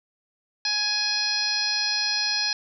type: harmonic tone with a mistuned harmonic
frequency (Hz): 836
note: G#5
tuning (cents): +11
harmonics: 1 / 2 / 3 / 4 / 5 / 6 / 7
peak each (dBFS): -37 / -32 / -32 / -37 / -26 / -27 / -34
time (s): 0.65-2.53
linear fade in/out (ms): 2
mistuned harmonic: 7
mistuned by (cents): -63
effects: none